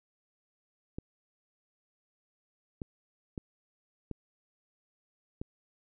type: clicks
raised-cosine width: 3 ms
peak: -24 dBFS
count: 5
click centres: 0.985 / 2.818 / 3.378 / 4.113 / 5.415 s
effects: none